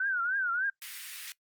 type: tone with vibrato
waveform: sine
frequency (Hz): 1487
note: F#6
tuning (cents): +8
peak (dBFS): -27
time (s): 0-0.7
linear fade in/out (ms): 5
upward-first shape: triangle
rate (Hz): 3.4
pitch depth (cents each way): 170
type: high-pass noise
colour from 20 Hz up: pink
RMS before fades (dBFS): -42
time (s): 0.82-1.32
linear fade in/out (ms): 0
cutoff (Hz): 1800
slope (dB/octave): 24
effects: noise-tail reverb RT60 0.1 s tail -20 dB re dry + Opus 48 kbps